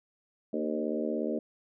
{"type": "harmonic tone with a mistuned harmonic", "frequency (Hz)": 76.9, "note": "D#2", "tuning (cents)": -20, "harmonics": [3, 4, 5, 6, 7, 8], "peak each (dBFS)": [-34, -35, -36, -37, -37, -38], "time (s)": [0.53, 1.39], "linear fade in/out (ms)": 5, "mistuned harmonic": 4, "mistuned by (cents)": -32, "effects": []}